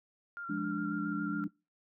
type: tone with vibrato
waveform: sine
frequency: 1387 Hz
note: F6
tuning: 12 cents flat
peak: -39 dBFS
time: 0.37-1.44 s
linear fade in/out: 0 ms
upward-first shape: square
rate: 7.3 Hz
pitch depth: 20 cents each way
type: chord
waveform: sine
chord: D diminished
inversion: first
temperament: equal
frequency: 174.61 / 207.7 / 293.7 Hz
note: F3 / Ab3 / D4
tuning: 0 / 0 / 0 cents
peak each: -39 / -37 / -35 dBFS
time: 0.49-1.48 s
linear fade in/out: 10 ms
effects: noise-tail reverb RT60 0.3 s tail -25 dB re dry